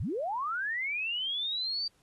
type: linear sweep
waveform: sine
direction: up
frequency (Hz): 61.74 to 4676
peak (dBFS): -30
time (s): 0-1.88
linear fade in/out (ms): 5
effects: pink hiss -69 dBFS RMS until 2.02 s + AAC 32 kbps